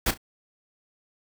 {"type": "noise with echo", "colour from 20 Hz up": "pink", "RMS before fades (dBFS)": -23, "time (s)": [0.06, 0.11], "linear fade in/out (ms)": 5, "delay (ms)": 33, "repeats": 2, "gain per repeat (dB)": -13, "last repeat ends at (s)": 0.176, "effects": []}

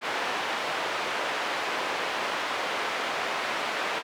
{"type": "band-pass noise", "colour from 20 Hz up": "pink", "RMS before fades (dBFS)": -30, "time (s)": [0.01, 4.03], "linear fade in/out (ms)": 50, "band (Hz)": [580, 2900], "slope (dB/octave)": 12, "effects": []}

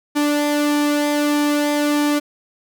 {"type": "tone with flanger", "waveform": "sawtooth", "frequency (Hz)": 293.7, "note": "D4", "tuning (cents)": 0, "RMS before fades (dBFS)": -18, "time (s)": [0.15, 2.2], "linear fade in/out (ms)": 20, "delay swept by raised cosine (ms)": [1.9, 2.7], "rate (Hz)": 1.6, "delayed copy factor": -0.5, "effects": []}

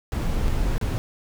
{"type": "noise with dropouts", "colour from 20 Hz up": "brown", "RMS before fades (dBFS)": -23, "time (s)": [0.12, 0.98], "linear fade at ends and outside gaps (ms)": 0, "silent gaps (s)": [[0.477, 0.481], [0.781, 0.813]], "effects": []}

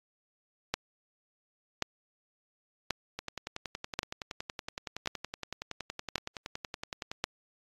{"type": "two click trains", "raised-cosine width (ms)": 0.2, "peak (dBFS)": [-11, -19], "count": [7, 43], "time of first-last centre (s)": [[0.74, 7.241], [3.19, 7.115]], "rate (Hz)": [0.923, 10.7], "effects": ["AAC 32 kbps"]}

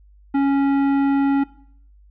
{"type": "tone with tanh clipping", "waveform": "sine", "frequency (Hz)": 277.2, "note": "C#4", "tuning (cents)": 0, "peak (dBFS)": -17, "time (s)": [0.34, 1.44], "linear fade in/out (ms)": 10, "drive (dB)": 13, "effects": ["noise-tail reverb RT60 0.6 s tail -19 dB re dry", "added 50 Hz sine -47 dBFS peak until 2.1 s"]}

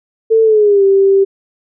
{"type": "tone with pitch glide", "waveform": "sine", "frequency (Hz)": [446.7, 391.1], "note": ["A4", "G4"], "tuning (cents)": [26, -4], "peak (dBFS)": -6, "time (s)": [0.3, 1.25], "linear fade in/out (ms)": 20, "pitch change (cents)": -230, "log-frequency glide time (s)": [0.43, 0.84], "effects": []}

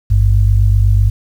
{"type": "tone pair together", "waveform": "sine", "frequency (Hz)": [51.85, 100], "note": ["G#1", "G2"], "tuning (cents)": [-2, 35], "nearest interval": "major seventh", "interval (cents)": 1137, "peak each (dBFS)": -10, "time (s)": [0.1, 1.1], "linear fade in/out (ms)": 10, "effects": ["7-bit"]}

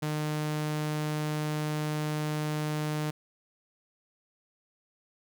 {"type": "tone", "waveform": "sawtooth", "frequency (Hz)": 152, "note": "D#3", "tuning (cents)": -40, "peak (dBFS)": -25, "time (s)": [0.02, 3.11], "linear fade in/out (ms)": 10, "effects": []}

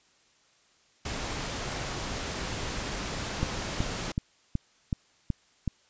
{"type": "noise", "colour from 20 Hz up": "pink", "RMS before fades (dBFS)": -34, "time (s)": [1.05, 4.12], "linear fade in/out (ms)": 5}
{"type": "click train", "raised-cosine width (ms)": 5, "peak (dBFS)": -15, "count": 7, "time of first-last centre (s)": [3.43, 5.677], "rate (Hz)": 2.67}
{"effects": ["white hiss -64 dBFS RMS until 5.89 s", "resampled to 16000 Hz"]}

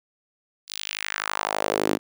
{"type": "tone with high-pass filter sweep", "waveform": "sawtooth", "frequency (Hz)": 51.91, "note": "G#1", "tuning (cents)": 0, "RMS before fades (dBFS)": -27, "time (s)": [0.67, 1.99], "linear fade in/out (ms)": 50, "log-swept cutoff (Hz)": [4500, 270], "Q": 2.1, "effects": []}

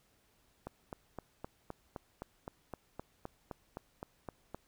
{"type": "click train", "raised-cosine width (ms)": 1, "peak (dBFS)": -27, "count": 16, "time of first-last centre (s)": [0.67, 4.546], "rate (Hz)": 3.87, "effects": ["pink hiss -71 dBFS RMS until 4.67 s"]}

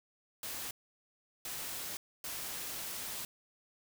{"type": "noise bursts at uneven times", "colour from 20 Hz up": "white", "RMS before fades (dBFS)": -41, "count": 3, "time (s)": [[0.43, 0.71], [1.45, 1.97], [2.24, 3.25]], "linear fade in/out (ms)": 2, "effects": []}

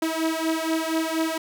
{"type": "beating tone pair", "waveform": "sawtooth", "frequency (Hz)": [320.3, 324.5], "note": ["E4", "E4"], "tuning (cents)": [-50, -27], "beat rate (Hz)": 4.2, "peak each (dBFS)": -22, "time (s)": [0.02, 1.38], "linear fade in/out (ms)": 5, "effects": []}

